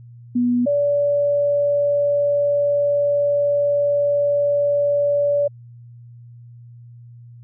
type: tone pair in turn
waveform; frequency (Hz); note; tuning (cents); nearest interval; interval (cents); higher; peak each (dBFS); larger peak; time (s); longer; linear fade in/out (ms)
sine; 243.9 / 575.9; B3 / D5; -21 / -34; octave + minor third; 1487; second; -15; neither; 0.35-0.66 / 0.66-5.48; second; 10
effects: added 119 Hz sine -39 dBFS peak until 7.43 s